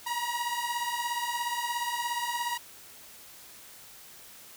sawtooth beating tone pair, 947 / 964 Hz, A#5 / B5, +27 / -42 cents, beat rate 17 Hz, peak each -29 dBFS, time 0.06-2.58 s, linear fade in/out 10 ms, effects white hiss -50 dBFS RMS until 4.56 s

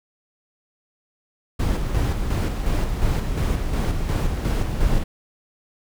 brown noise with tremolo, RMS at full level -20 dBFS, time 1.59-5.04 s, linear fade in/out 10 ms, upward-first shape square, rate 2.8 Hz, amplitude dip 40%, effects none

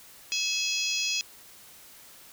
harmonic tone with a mistuned harmonic, 832 Hz, G#5, 3 cents sharp, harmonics 3 / 4 / 5 / 6 / 7 / 8, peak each -31 / -33 / -36 / -32 / -36 / -35 dBFS, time 0.32-1.21 s, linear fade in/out 0 ms, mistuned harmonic 3, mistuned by +61 cents, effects white hiss -51 dBFS RMS until 2.32 s

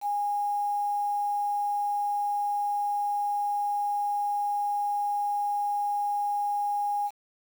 sine tone with quantisation, 820 Hz, G#5, 22 cents flat, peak -25 dBFS, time 0.01-7.11 s, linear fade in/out 50 ms, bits 8, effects none

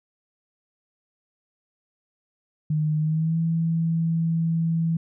sine tone with pitch glide, 153.5 to 164.52 Hz, D#3 to E3, -23 to -3 cents, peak -20 dBFS, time 2.7-4.97 s, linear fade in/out 5 ms, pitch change +120 cents, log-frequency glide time 2.99-3.38 s, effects none

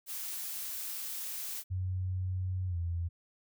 blue noise, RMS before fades -39 dBFS, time 0.06-1.64 s, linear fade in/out 50 ms
sine tone with pitch glide, 92.5 to 85.31 Hz, F#2 to F2, 0 to -40 cents, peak -31 dBFS, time 1.7-3.09 s, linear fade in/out 20 ms, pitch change -140 cents, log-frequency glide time 2.67-2.77 s
effects none

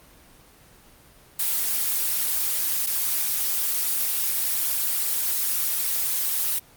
blue noise with dropouts, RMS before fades -24 dBFS, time 1.39-6.59 s, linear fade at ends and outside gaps 5 ms, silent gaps 2.864-2.869 s, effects pink hiss -52 dBFS RMS until 6.76 s + Opus 24 kbps

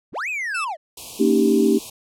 triangle linear two-way sweep, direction up then down, 38.89 to 2614 to 568 Hz, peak -22 dBFS, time 0.12-0.77 s, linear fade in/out 50 ms, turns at 0.29 s
40% pulse tone, 2636 Hz, E7, 1 cent flat, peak -24 dBFS, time 0.54-0.65 s, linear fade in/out 10 ms
white band-stop noise, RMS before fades -35 dBFS, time 0.97-1.9 s, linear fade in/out 5 ms, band 1100 to 2400 Hz, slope 96 dB/octave
sine chord, Eb dominant seventh, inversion second, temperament equal with one note detuned, 228.8 / 277.2 / 311.1 / 392 Hz, Bb3 / Db4 / Eb4 / G4, -32 / 0 / 0 / 0 cents, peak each -19 / -21 / -20 / -18 dBFS, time 1.19-1.79 s, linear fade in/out 20 ms
effects low-pass 12000 Hz 12 dB/octave

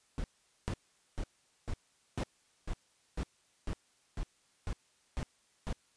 brown noise bursts, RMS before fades -35 dBFS, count 12, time 0.18-5.728 s, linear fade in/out 0 ms, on 59 ms, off 440 ms, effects white hiss -70 dBFS RMS until 5.96 s + resampled to 22050 Hz

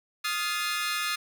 20% pulse chord, F dominant seventh, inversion third, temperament equal with one note detuned, 1244.5 / 1396.9 / 1721.8 / 2093 Hz, Eb6 / F6 / A6 / C7, 0 / 0 / -38 / 0 cents, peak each -26 / -30 / -29 / -30 dBFS, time 0.24-1.16 s, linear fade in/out 10 ms, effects none

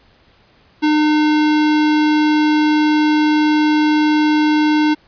square tone, 303.6 Hz, D#4, 42 cents flat, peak -12 dBFS, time 0.82-4.95 s, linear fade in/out 20 ms, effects pink hiss -52 dBFS RMS until 5.07 s + resampled to 11025 Hz

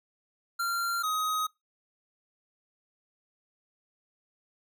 square tone pair in turn, 1381 / 1258.5 Hz, F6 / D#6, -20 / +19 cents, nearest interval major second, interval 161 cents, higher first, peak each -28 dBFS, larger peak neither, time 0.59-1.03 / 1.03-1.47 s, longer neither, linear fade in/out 10 ms, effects noise-tail reverb RT60 0.2 s tail -23 dB re dry

